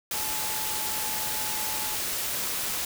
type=tone in noise; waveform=sine; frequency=861 Hz; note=A5; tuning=38 cents flat; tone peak=-38 dBFS; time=0.14-1.95 s; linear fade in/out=2 ms; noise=white; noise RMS=-30 dBFS; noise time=0.11-2.85 s; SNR=-11 dB; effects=none